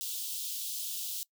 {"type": "high-pass noise", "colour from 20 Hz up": "white", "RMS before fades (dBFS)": -37, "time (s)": [0.01, 1.23], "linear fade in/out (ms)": 0, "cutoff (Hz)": 3000, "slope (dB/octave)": 48, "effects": ["noise-tail reverb RT60 0.1 s tail -22 dB re dry"]}